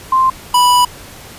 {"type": "tone pair in turn", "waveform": ["sine", "square"], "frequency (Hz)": [1046.5, 985.2], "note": ["C6", "B5"], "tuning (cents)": [0, -5], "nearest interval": "minor second", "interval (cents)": 105, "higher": "first", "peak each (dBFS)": -8, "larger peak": "neither", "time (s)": [[0.12, 0.3], [0.54, 0.85]], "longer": "second", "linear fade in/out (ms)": 5, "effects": ["pink hiss -35 dBFS RMS until 1.38 s", "resampled to 32000 Hz"]}